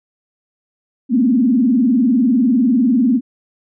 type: tone with vibrato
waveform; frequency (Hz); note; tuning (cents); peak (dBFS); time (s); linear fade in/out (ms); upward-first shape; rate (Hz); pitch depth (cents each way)
sine; 245.3; B3; -12; -10; 1.09-3.21; 50; sine; 20; 200
effects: none